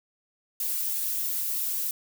violet noise with flanger, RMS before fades -29 dBFS, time 0.6-1.91 s, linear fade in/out 2 ms, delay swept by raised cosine 1.2 to 6.2 ms, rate 3.1 Hz, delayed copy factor -1, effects none

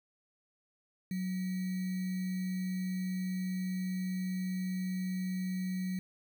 sine tone with sample-and-hold, 185 Hz, F#3, in tune, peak -32 dBFS, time 1.11-5.99 s, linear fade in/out 2 ms, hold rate 2100 Hz, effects none

